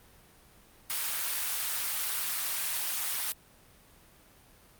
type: high-pass noise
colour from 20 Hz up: white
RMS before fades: -32 dBFS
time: 0.9-3.32 s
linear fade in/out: 0 ms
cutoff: 910 Hz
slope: 12 dB/octave
effects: pink hiss -58 dBFS RMS until 4.79 s + Opus 32 kbps